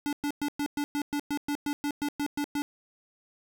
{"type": "tone bursts", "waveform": "square", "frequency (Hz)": 290, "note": "D4", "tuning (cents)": -22, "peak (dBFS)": -28, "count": 15, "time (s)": [0.06, 2.62], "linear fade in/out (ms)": 0, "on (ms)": 68, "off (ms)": 110, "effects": []}